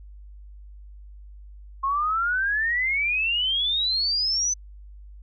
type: exponential sweep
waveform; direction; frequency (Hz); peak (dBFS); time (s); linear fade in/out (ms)
sine; up; 1068 to 6120; -21; 1.83-4.54; 10
effects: added 50 Hz sine -41 dBFS peak until 5.22 s